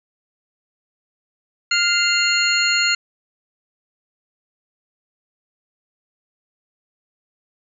sine tone cluster, 1408 / 2076 / 2776 / 4271 / 6860 Hz, F6 / C7 / F7 / C8 / A8, +14 / -14 / -11 / +35 / -45 cents, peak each -21 / -23 / -21 / -20 / -26 dBFS, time 1.71-2.95 s, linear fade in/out 5 ms, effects none

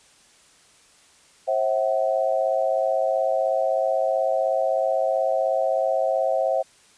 sine tone cluster, 535 / 651 / 754 Hz, C5 / E5 / F#5, +38 / -22 / +32 cents, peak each -23 / -23 / -26 dBFS, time 1.47-6.63 s, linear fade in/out 20 ms, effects white hiss -55 dBFS RMS until 6.97 s + resampled to 22050 Hz

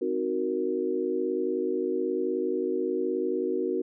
sine chord, C half-diminished seventh, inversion none, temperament equal with one note detuned, 259.8 / 311.1 / 370 / 466.2 Hz, C4 / Eb4 / Gb4 / Bb4, -12 / 0 / 0 / 0 cents, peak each -34 / -33 / -28 / -31 dBFS, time 0.01-3.82 s, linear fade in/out 10 ms, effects none

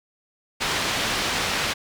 white low-pass noise, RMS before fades -25 dBFS, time 0.6-1.74 s, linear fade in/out 20 ms, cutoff 3900 Hz, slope 12 dB/octave, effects none

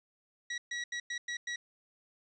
sawtooth tone bursts at uneven times, 1922 Hz, B6, 48 cents flat, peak -31 dBFS, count 6, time 0.5-0.58 / 0.71-0.84 / 0.92-1 / 1.1-1.18 / 1.28-1.37 / 1.47-1.56 s, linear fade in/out 5 ms, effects resampled to 16000 Hz + 11-bit

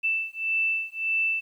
sine beating tone pair, 2652 / 2653.7 Hz, E7 / E7, +10 / +11 cents, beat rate 1.7 Hz, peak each -27 dBFS, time 0.03-1.41 s, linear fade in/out 20 ms, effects 10-bit

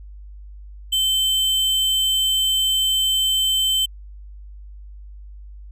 sine tone with sample-and-hold, 3084 Hz, G7, 29 cents flat, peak -16 dBFS, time 0.92-3.86 s, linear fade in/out 10 ms, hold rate 11025 Hz, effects added 50 Hz sine -36 dBFS peak until 5.71 s + resampled to 32000 Hz

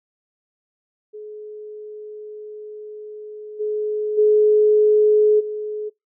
sine tone with level steps, 424.2 Hz, G#4, 37 cents sharp, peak -32 / -20 / -11 / -24 dBFS, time 1.13-5.9 s, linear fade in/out 20 ms, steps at 3.59 / 4.17 / 5.39 s, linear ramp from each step 20 ms, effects noise-tail reverb RT60 0.2 s tail -26 dB re dry

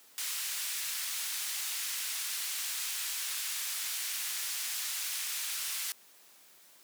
white band-pass noise, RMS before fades -36 dBFS, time 0.18-5.92 s, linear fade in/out 0 ms, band 1700 to 13000 Hz, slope 12 dB/octave, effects white hiss -59 dBFS RMS until 6.83 s + high-pass 200 Hz 12 dB/octave

